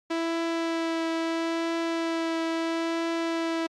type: tone with vibrato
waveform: sawtooth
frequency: 330 Hz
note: E4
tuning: 2 cents sharp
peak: -22 dBFS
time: 0.1-3.67 s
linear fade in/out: 10 ms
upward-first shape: triangle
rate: 0.75 Hz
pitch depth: 14 cents each way
effects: low-pass 5000 Hz 12 dB/octave + Opus 48 kbps